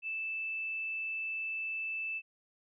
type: tone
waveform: sine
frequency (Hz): 2637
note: E7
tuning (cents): 0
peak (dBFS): -34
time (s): 0.02-2.22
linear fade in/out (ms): 50
effects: none